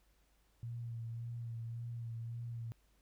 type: tone with vibrato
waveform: sine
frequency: 116.54 Hz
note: A#2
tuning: in tune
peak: -40 dBFS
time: 0.63-2.72 s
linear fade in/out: 0 ms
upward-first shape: sine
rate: 1.8 Hz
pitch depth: 28 cents each way
effects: added 50 Hz sine -70 dBFS peak until 3.01 s + pink hiss -75 dBFS RMS until 3.01 s